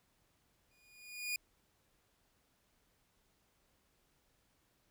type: tone with exponential growth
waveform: sawtooth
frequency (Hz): 2447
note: D#7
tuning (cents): -29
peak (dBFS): -30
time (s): 0.71-1.36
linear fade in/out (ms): 2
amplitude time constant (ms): 140
effects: pink hiss -75 dBFS RMS until 4.9 s